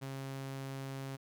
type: tone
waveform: sawtooth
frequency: 135.3 Hz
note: C#3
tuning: 42 cents flat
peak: -36 dBFS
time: 0.01-1.17 s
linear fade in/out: 20 ms
effects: none